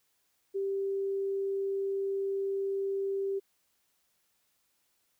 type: tone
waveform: sine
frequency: 392 Hz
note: G4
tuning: in tune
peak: -29 dBFS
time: 0.54-3.4 s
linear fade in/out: 20 ms
effects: white hiss -74 dBFS RMS until 5.19 s